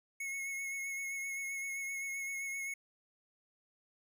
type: tone with vibrato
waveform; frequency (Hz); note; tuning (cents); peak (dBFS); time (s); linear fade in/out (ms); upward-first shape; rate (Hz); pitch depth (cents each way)
square; 2186; C#7; -25; -38; 0.2-2.74; 5; sine; 7.7; 23
effects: none